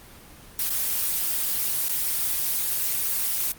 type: noise with dropouts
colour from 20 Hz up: blue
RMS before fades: -25 dBFS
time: 0.59-3.52 s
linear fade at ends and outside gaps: 2 ms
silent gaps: 0.695-0.704 / 1.885-1.893 s
effects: pink hiss -47 dBFS RMS until 3.58 s + Opus 24 kbps